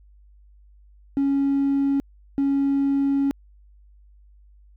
triangle tone bursts at uneven times, 277.2 Hz, C#4, in tune, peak -15 dBFS, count 2, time 1.17-2 / 2.38-3.31 s, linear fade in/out 0 ms, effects tanh soft clip ceiling -14 dBFS + added 50 Hz sine -49 dBFS peak until 4.76 s

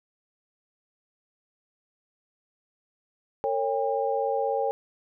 sine tone cluster, 454.7 / 551 / 803 Hz, A#4 / C#5 / G5, -43 / -11 / +41 cents, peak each -28 dBFS, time 3.44-4.71 s, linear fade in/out 0 ms, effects none

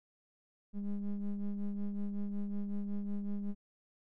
triangle ring-modulated tone, 102.2 Hz, G#2, 27 cents flat, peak -28 dBFS, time 0.73-3.55 s, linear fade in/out 50 ms, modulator 99.5 Hz, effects none

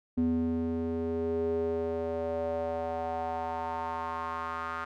square tone with band-pass filter sweep, 82.41 Hz, E2, in tune, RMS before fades -32 dBFS, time 0.17-4.85 s, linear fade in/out 10 ms, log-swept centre 260 to 1300 Hz, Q 4.3, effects none

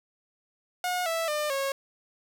sawtooth tone with pitch steps, 722 / 658.3 / 600.2 / 547.2 Hz, F#5 / E5 / D5 / C#5, -43 / -3 / +38 / -23 cents, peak -23 dBFS, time 0.84-1.72 s, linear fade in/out 2 ms, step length 220 ms, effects none

